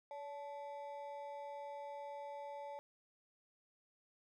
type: ring-modulated tone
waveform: triangle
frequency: 720 Hz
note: F#5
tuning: 47 cents flat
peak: -40 dBFS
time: 0.11-2.79 s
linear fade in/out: 0 ms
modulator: 151 Hz
effects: none